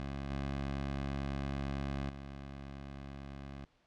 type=tone with level steps; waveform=15% pulse; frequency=69 Hz; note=C#2; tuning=7 cents flat; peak=-32 / -29 / -38 dBFS; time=0-3.65 s; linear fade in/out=0 ms; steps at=0.3 / 2.09 s; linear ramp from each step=10 ms; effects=pink hiss -71 dBFS RMS until 3.86 s + low-pass 4000 Hz 12 dB/octave